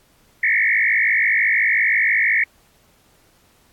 sine tone with frequency modulation, 2018 Hz, B6, 37 cents sharp, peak -14 dBFS, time 0.43-2.44 s, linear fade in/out 5 ms, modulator 52.9 Hz, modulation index 4.5, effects pink hiss -57 dBFS RMS until 3.72 s + AAC 64 kbps

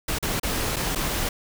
pink noise with dropouts, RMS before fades -26 dBFS, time 0.08-1.29 s, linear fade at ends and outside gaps 5 ms, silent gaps 0.187-0.226 / 0.398-0.431 / 0.761-0.765 / 0.951-0.957 s, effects none

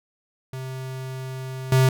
square tone with level steps, 130.81 Hz, C3, in tune, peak -31 / -15 dBFS, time 0.53-1.89 s, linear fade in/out 2 ms, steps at 1.72 s, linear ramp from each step 2 ms, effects none

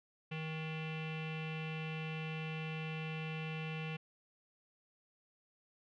square tone with low-pass filter, 158.1 Hz, D#3, 28 cents sharp, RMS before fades -41 dBFS, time 0.31-3.97 s, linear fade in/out 10 ms, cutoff 2700 Hz, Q 6.4, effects none

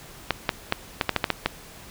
clicks, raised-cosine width 0.3 ms, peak -4 dBFS, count 9, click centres 0.307 / 0.492 / 0.724 / 1.012 / 1.093 / 1.163 / 1.242 / 1.303 / 1.46 s, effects pink hiss -45 dBFS RMS until 1.9 s

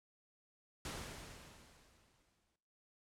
pink noise with exponential decay, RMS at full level -43 dBFS, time 0.85-2.56 s, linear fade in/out 2 ms, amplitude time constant 370 ms, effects noise-tail reverb RT60 0.9 s tail -17 dB re dry + low-pass 10000 Hz 12 dB/octave

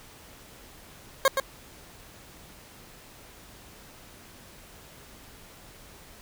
20% pulse tone with echo, 539 Hz, C#5, 49 cents flat, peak -12 dBFS, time 1.25-1.28 s, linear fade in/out 2 ms, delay 120 ms, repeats 1, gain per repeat -6 dB, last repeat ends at 1.4 s, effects pink hiss -50 dBFS RMS until 6.21 s

